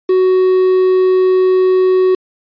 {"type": "tone with quantisation", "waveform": "triangle", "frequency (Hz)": 371.9, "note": "F#4", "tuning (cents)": 9, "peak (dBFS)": -6, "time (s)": [0.09, 2.15], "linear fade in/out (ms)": 5, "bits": 5, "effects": ["resampled to 11025 Hz"]}